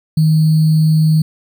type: tone with sample-and-hold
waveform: sine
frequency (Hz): 157.1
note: D#3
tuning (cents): +17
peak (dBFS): -8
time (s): 0.17-1.22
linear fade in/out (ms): 5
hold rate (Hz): 4410
effects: none